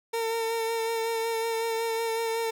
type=tone with vibrato; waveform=30% pulse; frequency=454.7 Hz; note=A#4; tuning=43 cents flat; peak=-24 dBFS; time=0.13-2.51 s; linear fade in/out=10 ms; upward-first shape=sine; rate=5.4 Hz; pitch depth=22 cents each way; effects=none